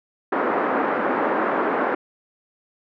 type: band-pass noise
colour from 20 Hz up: pink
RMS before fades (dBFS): -22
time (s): 0.32-1.95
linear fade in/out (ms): 5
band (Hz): 280 to 1600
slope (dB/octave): 24
effects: none